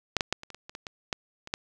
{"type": "clicks", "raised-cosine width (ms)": 0.2, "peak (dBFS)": [-6, -8, -8, -24, -26, -26, -25, -21, -20, -11, -24, -11], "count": 12, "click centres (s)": [0.167, 0.208, 0.326, 0.434, 0.503, 0.546, 0.695, 0.751, 0.868, 1.128, 1.474, 1.539], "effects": []}